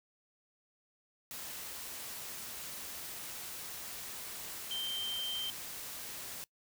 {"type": "tone in noise", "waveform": "sine", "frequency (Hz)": 3136, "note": "G7", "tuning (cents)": 0, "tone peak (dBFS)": -35, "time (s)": [4.71, 5.5], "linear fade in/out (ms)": 0, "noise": "white", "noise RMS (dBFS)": -44, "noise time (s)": [1.31, 6.44], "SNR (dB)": 6, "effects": ["noise-tail reverb RT60 0.1 s tail -23 dB re dry"]}